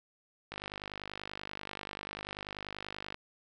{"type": "click train", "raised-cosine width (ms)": 0.3, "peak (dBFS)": -23, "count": 133, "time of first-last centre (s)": [0.52, 3.144], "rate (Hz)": 50.3, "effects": []}